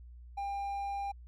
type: tone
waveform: triangle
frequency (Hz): 799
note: G5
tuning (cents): +33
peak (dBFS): -32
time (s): 0.37-1.12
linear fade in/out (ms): 10
effects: added 60 Hz sine -48 dBFS peak until 1.27 s